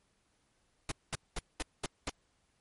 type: noise bursts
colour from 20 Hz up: pink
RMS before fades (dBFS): -35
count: 6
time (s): 0.89-2.096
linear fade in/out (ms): 2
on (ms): 26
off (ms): 210
effects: pink hiss -74 dBFS RMS until 2.6 s + MP3 48 kbps